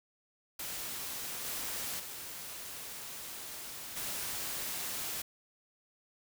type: noise with level steps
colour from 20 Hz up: white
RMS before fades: -40 / -38 / -44 / -38 dBFS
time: 0.59-5.22 s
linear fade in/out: 5 ms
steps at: 1.44 / 1.99 / 3.96 s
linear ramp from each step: 10 ms
effects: none